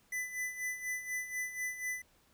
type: tone with tremolo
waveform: square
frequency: 2000 Hz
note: B6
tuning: 21 cents sharp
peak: -34 dBFS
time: 0.12-2.02 s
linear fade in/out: 5 ms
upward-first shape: sine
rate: 4.1 Hz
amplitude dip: 70%
effects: pink hiss -68 dBFS RMS until 2.33 s